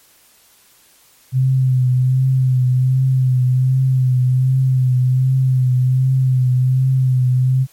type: tone with vibrato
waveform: sine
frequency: 129 Hz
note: C3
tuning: 24 cents flat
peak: -11 dBFS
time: 1.32-7.67 s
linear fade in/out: 50 ms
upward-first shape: triangle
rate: 1.3 Hz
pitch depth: 41 cents each way
effects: white hiss -51 dBFS RMS until 7.72 s + MP3 64 kbps